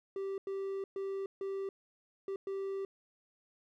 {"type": "tone bursts at uneven times", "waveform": "triangle", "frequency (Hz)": 390, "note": "G4", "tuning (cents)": -9, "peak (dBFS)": -33, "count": 6, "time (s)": [[0.16, 0.38], [0.47, 0.84], [0.96, 1.26], [1.41, 1.69], [2.28, 2.36], [2.47, 2.85]], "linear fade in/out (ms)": 2, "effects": []}